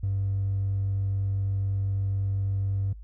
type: tone with hard clipping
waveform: sine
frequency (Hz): 98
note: G2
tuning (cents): 0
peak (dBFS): -25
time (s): 0.03-2.93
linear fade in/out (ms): 5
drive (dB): 1
effects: noise-tail reverb RT60 0.1 s tail -25 dB re dry + added 52 Hz sine -40 dBFS peak until 3.03 s